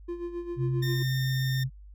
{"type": "tone with tremolo", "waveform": "triangle", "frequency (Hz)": 346.9, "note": "F4", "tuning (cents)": -12, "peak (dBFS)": -28, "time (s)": [0.08, 1.03], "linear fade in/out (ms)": 10, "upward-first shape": "sine", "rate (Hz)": 7.5, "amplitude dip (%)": 65}
{"type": "tone with vibrato", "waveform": "sine", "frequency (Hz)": 131.4, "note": "C3", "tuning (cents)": 8, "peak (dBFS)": -25, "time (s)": [0.56, 1.7], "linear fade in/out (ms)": 50, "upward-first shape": "triangle", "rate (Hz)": 7.1, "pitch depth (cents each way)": 9}
{"type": "tone", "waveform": "20% pulse", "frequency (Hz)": 1816, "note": "A#6", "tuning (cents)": -46, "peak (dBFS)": -29, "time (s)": [0.82, 1.64], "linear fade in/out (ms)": 10}
{"effects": ["added 50 Hz sine -45 dBFS peak until 1.94 s"]}